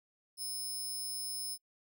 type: tone with amplitude modulation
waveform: 20% pulse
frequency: 5220 Hz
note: E8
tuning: 18 cents flat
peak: -30 dBFS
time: 0.37-1.58 s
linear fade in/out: 50 ms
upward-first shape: sine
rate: 128 Hz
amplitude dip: 40%
effects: noise-tail reverb RT60 0.1 s tail -25 dB re dry